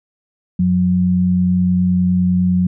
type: tone pair together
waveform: sine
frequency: 91.3 / 181.02 Hz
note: F#2 / F#3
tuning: -23 / -38 cents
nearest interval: octave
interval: 1185 cents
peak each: -21 / -12 dBFS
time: 0.59-2.67 s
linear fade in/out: 5 ms
effects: none